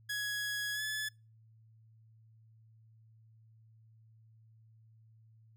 sawtooth tone with pitch glide, 1672 to 1720 Hz, G#6 to A6, +11 to -40 cents, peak -31 dBFS, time 0.09-1.09 s, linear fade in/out 10 ms, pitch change +49 cents, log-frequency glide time 0.73-0.82 s, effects noise-tail reverb RT60 0.3 s tail -26 dB re dry + added 111 Hz sine -59 dBFS peak until 5.56 s

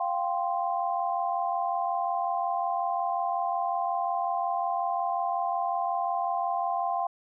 sine chord, F suspended second, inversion none, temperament equal, 698.5 / 784 / 1046.5 Hz, F5 / G5 / C6, 0 / 0 / 0 cents, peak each -29 / -30 / -32 dBFS, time 0-7.07 s, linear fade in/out 5 ms, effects none

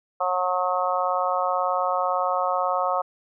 harmonic tone, 181.9 Hz, F#3, 29 cents flat, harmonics 3 / 4 / 5 / 6 / 7, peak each -27 / -26 / -30 / -27 / -28 dBFS, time 0.2-3.02 s, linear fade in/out 10 ms, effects none

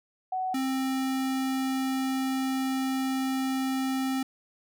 sine / square tone pair in turn, 747 / 264.1 Hz, F#5 / C4, +16 / +16 cents, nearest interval octave + tritone, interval 1800 cents, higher first, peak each -27 dBFS, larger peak neither, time 0.32-0.54 / 0.54-4.23 s, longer second, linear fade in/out 5 ms, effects none

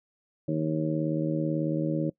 harmonic tone, 78.2 Hz, D#2, 9 cents sharp, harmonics 2 / 3 / 4 / 5 / 6 / 7, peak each -29 / -35 / -29 / -39 / -40 / -33 dBFS, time 0.48-2.1 s, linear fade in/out 5 ms, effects noise-tail reverb RT60 0.1 s tail -22 dB re dry

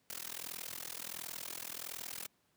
white noise with amplitude modulation, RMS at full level -40 dBFS, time 0.1-2.27 s, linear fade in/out 0 ms, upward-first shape sine, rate 41.4 Hz, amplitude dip 100%, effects pink hiss -75 dBFS RMS until 2.56 s + high-pass 100 Hz 12 dB/octave

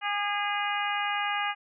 harmonic tone with a mistuned harmonic, 410 Hz, G#4, 22 cents flat, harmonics 2 / 3 / 4 / 5 / 6 / 7, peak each -31 / -33 / -34 / -35 / -36 / -36 dBFS, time 0.01-1.55 s, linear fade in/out 50 ms, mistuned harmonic 3, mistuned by -16 cents, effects none

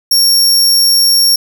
sawtooth tone, 5520 Hz, F8, 21 cents flat, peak -4 dBFS, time 0.11-1.36 s, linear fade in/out 5 ms, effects none

